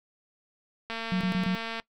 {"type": "click train", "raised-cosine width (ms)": 0.3, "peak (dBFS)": -19, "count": 205, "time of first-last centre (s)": [0.9, 1.799], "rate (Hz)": 227}
{"type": "tone bursts", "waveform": "sine", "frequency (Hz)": 185, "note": "F#3", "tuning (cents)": 0, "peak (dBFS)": -24, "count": 4, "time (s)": [1.12, 1.55], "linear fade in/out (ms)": 0, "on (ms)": 88, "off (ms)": 26}
{"effects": ["noise-tail reverb RT60 0.1 s tail -20 dB re dry"]}